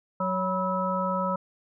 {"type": "harmonic tone with a mistuned harmonic", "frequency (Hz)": 185.5, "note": "F#3", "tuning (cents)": 5, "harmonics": [1, 3, 5, 7], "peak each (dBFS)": [-30, -30, -30, -30], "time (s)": [0.2, 1.36], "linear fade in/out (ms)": 5, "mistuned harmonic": 5, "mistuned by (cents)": 89, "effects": []}